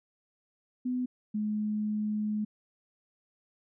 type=tone pair in turn; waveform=sine; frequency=250.8 / 211.9 Hz; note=B3 / G#3; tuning=+27 / +35 cents; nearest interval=minor third; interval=292 cents; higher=first; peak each=-28 dBFS; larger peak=neither; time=0.85-1.06 / 1.34-2.45 s; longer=second; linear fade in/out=10 ms; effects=none